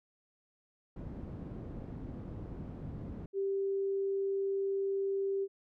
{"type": "low-pass noise", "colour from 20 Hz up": "white", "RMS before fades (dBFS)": -43, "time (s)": [0.96, 3.26], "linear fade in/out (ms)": 5, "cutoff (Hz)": 220, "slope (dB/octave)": 12}
{"type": "tone", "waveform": "sine", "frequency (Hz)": 392, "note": "G4", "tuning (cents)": 0, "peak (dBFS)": -30, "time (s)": [3.33, 5.48], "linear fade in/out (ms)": 50}
{"effects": []}